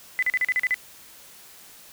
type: tone bursts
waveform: sine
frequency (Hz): 2008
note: B6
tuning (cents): +28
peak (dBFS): -19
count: 8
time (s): 0.19-0.743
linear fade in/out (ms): 0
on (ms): 35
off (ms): 39
effects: white hiss -48 dBFS RMS until 1.92 s